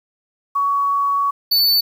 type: tone pair in turn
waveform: sine / square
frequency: 1124 / 4496 Hz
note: C#6 / C#8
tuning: +24 / +24 cents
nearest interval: 2 octaves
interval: 2400 cents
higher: second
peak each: -15 / -13 dBFS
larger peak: second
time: 0.55-1.31 / 1.51-1.81 s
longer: first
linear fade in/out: 10 ms
effects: 8-bit